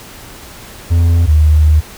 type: tone pair in turn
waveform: triangle / sine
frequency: 84.8 / 76.55 Hz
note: E2 / D#2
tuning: +50 / -28 cents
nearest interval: major second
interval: 178 cents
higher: first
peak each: -5 dBFS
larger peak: neither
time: 0.9-1.27 / 1.27-1.81 s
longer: second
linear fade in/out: 20 ms
effects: pink hiss -34 dBFS RMS until 1.97 s